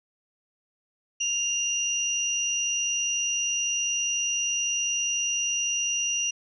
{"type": "tone pair together", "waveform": "sine", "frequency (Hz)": [2794, 5815], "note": ["F7", "F#8"], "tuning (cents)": [0, -31], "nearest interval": "octave + minor second", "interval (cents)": 1269, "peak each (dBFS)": -27, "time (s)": [1.2, 6.31], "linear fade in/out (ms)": 10, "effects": []}